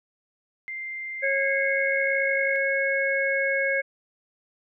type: tone with pitch glide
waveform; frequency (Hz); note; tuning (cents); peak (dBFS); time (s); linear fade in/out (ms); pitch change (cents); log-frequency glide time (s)
sine; 2093 to 2137; C7 to C7; 0 to +36; -31; 0.68-2.56; 0; +36; 1.73-2.27
type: harmonic tone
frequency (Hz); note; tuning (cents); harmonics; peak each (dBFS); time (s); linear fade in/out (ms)
547; C#5; -23; 1 / 3 / 4; -26 / -26 / -26; 1.22-3.82; 20
effects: none